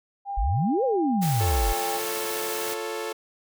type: tone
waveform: sine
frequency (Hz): 800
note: G5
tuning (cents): +35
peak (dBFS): -28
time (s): 0.25-2.01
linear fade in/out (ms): 50
type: exponential two-way sweep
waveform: sine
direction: up then down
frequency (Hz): 41.2 to 550 to 41.2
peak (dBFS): -21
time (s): 0.37-1.73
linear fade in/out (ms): 10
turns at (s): 0.84
type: high-pass noise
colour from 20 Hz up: white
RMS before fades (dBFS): -33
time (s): 1.21-2.75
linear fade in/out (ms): 20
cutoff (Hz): 130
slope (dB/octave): 12
type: chord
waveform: sawtooth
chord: F augmented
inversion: none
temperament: equal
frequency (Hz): 349.2 / 440 / 554.4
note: F4 / A4 / C#5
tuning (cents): 0 / 0 / 0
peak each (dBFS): -32 / -27 / -33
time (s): 1.4-3.13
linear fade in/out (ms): 10
effects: none